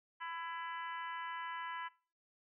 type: harmonic tone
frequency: 333.2 Hz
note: E4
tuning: 19 cents sharp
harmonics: 3 / 4 / 5 / 6 / 7 / 8 / 9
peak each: -43 / -50 / -47 / -50 / -58 / -61 / -55 dBFS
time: 0.2-1.89 s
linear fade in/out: 20 ms
effects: noise-tail reverb RT60 0.4 s tail -23 dB re dry